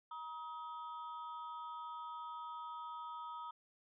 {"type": "ring-modulated tone", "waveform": "triangle", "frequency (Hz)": 1108.7, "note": "C#6", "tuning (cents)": 0, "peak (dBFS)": -39, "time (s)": [0.11, 3.51], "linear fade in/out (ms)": 5, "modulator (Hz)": 157, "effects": ["resampled to 11025 Hz"]}